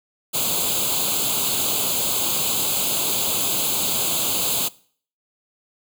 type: noise with comb filter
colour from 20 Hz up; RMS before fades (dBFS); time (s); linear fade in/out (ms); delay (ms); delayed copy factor
white; -22; 0.33-4.69; 20; 0.27; +0.9
effects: noise-tail reverb RT60 0.5 s tail -21 dB re dry + high-pass 100 Hz 12 dB/octave